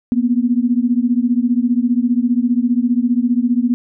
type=beating tone pair; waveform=sine; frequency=236.2 / 251.2 Hz; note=A#3 / B3; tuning=+23 / +30 cents; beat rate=15 Hz; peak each=-15 / -16 dBFS; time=0.12-3.74 s; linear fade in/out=0 ms; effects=none